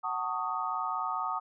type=chord; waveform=sine; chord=D# half-diminished seventh; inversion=first; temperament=just; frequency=746.7 / 896 / 1120.1 / 1244.5 Hz; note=F#5 / A5 / C#6 / D#6; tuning=+16 / +31 / +18 / 0 cents; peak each=-37 / -36 / -37 / -33 dBFS; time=0.03-1.4 s; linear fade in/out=20 ms; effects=none